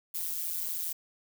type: noise with amplitude modulation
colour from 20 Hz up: violet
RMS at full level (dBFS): -30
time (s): 0.14-0.93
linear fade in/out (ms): 10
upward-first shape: sine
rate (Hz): 168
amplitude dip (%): 95
effects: none